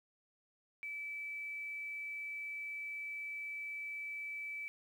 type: tone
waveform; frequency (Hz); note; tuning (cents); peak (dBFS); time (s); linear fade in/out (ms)
sine; 2308; D7; -31; -40; 0.83-4.68; 0
effects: 11-bit